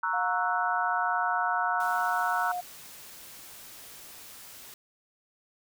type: chord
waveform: sine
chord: F# dominant seventh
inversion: first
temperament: equal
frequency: 932.3 / 1108.7 / 1318.5 / 1480 Hz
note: A#5 / C#6 / E6 / F#6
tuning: 0 / 0 / 0 / 0 cents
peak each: -31 / -35 / -31 / -31 dBFS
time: 0.03-2.52 s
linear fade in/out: 5 ms
type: tone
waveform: sine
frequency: 716 Hz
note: F5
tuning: 43 cents sharp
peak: -30 dBFS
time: 0.13-2.61 s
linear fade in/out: 10 ms
type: noise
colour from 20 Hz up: white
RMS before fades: -47 dBFS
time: 1.8-4.74 s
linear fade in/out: 2 ms
effects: none